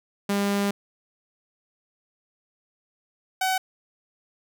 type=tone pair in turn; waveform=sawtooth; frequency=201 / 754.1 Hz; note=G3 / F#5; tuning=+44 / +33 cents; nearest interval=octave + major seventh; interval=2289 cents; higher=second; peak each=-18 dBFS; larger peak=neither; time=0.29-0.71 / 3.41-3.58 s; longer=first; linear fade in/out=5 ms; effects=none